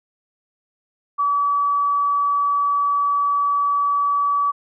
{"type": "tone", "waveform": "sine", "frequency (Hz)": 1145, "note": "D6", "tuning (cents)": -44, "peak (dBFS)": -16, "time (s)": [1.18, 4.52], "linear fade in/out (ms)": 20, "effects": []}